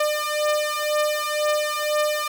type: beating tone pair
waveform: sawtooth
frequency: 599 / 601 Hz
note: D5 / D5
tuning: +34 / +40 cents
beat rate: 2 Hz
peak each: -20 dBFS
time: 0-2.28 s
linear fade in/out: 5 ms
effects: none